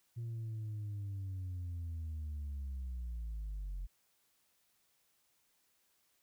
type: linear sweep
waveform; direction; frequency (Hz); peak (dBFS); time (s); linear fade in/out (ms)
sine; down; 118 to 43.65; -36; 0.16-3.87; 20
effects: tanh soft clip ceiling -37 dBFS + white hiss -75 dBFS RMS until 6.22 s